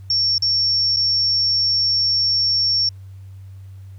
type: tone with dropouts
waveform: sine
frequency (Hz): 5470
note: F8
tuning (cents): -37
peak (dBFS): -15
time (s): 0.1-2.89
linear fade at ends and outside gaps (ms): 2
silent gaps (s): 0.381-0.422 / 0.963-0.969
effects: added 96 Hz sine -35 dBFS peak until 3.98 s + pink hiss -60 dBFS RMS until 3.98 s